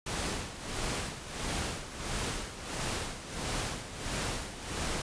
pink noise with tremolo, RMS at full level -33 dBFS, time 0.06-5.02 s, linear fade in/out 5 ms, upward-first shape sine, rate 1.5 Hz, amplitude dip 70%, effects resampled to 22050 Hz

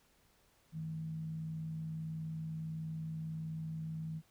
sine tone with frequency modulation, 159.2 Hz, D#3, 40 cents sharp, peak -38 dBFS, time 0.72-4.22 s, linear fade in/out 50 ms, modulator 61.5 Hz, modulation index 0.26, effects pink hiss -70 dBFS RMS until 4.3 s

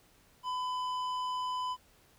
triangle tone with tanh clipping, 1005 Hz, B5, 30 cents sharp, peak -34 dBFS, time 0.43-1.77 s, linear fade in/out 50 ms, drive 15 dB, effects pink hiss -64 dBFS RMS until 2.18 s

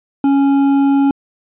sine tone with hard clipping, 277.2 Hz, C#4, in tune, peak -11 dBFS, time 0.24-1.11 s, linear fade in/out 2 ms, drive 7 dB, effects resampled to 8000 Hz

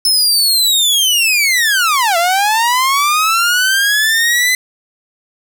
sawtooth linear two-way sweep, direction down then up, 5274 to 665 to 2033 Hz, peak -7 dBFS, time 0.05-4.55 s, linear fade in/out 2 ms, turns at 2.17 s, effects none

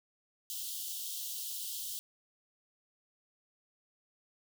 white high-pass noise, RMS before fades -40 dBFS, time 0.5-1.99 s, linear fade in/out 0 ms, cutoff 2900 Hz, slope 96 dB/octave, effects none

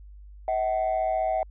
sine tone pair together, 641.2 / 756 Hz, E5 / F#5, -48 / +37 cents, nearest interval minor third, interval 285 cents, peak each -24 dBFS, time 0.48-1.43 s, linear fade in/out 2 ms, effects tanh soft clip ceiling -19 dBFS + added 50 Hz sine -43 dBFS peak until 1.5 s

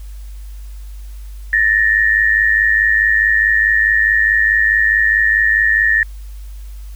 sine tone pair together, 1760 / 1864.7 Hz, A6 / A#6, 0 / 0 cents, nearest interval minor second, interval 100 cents, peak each -13 dBFS, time 1.53-6.03 s, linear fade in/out 2 ms, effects added 50 Hz sine -28 dBFS peak until 6.95 s + white hiss -49 dBFS RMS until 6.95 s

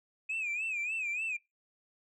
sine tone with vibrato, 2504 Hz, D#7, 10 cents sharp, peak -30 dBFS, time 0.29-1.37 s, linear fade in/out 10 ms, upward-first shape sine, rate 3.4 Hz, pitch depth 120 cents each way, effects noise-tail reverb RT60 0.2 s tail -23 dB re dry + tanh soft clip ceiling -30 dBFS

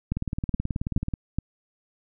two click trains, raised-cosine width 5 ms, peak -12 / -15 dBFS, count 4 / 19, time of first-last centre 0.12-1.386 / 0.17-1.138 s, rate 2.37 / 18.6 Hz, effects none

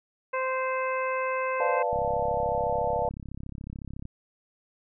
harmonic tone, 520 Hz, C5, 11 cents flat, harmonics 1 / 2 / 3 / 4 / 5, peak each -29 / -30 / -36 / -37 / -38 dBFS, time 0.33-1.83 s, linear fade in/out 10 ms
sine chord, B half-diminished seventh, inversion none, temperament equal, 493.9 / 587.3 / 698.5 / 880 Hz, B4 / D5 / F5 / A5, 0 / 0 / 0 / 0 cents, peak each -30 dBFS, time 1.6-3.09 s, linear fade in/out 2 ms
click train, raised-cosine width 5 ms, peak -26 dBFS, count 73, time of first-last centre 1.93-4.054 s, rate 33.9 Hz
effects none

